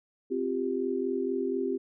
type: chord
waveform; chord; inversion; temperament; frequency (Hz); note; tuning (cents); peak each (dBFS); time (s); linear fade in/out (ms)
sine; C suspended fourth; none; equal with one note detuned; 261.6 / 349.2 / 393.4; C4 / F4 / G4; 0 / 0 / +6; -32 / -33 / -30; 0.3-1.78; 20
effects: none